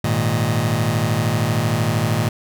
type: chord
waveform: sawtooth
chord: Ab suspended second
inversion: none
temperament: just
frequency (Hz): 103.83 / 116.8 / 155.74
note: Ab2 / Bb2 / Eb3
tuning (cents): 0 / +4 / +2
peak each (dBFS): -18 / -16 / -18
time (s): 0.04-2.29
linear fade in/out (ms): 5
effects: none